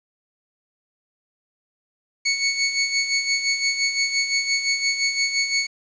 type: tone with tremolo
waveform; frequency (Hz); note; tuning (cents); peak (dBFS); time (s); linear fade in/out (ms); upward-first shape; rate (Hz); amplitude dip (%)
20% pulse; 2217; C#7; 0; -12; 2.25-5.67; 10; sine; 5.8; 60
effects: resampled to 16000 Hz + 8-bit